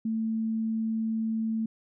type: tone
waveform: sine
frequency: 222.6 Hz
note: A3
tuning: 20 cents sharp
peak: -26 dBFS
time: 0.05-1.66 s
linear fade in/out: 5 ms
effects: none